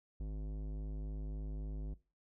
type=tone with tanh clipping; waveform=sine; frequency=51.8 Hz; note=G#1; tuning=4 cents flat; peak=-40 dBFS; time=0.2-1.94 s; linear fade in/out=5 ms; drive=16 dB; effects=noise-tail reverb RT60 0.3 s tail -19 dB re dry